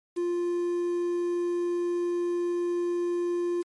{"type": "tone with quantisation", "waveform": "triangle", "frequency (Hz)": 349.2, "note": "F4", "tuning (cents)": 0, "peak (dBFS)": -23, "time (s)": [0.16, 3.63], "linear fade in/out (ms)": 20, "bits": 8, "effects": ["MP3 48 kbps"]}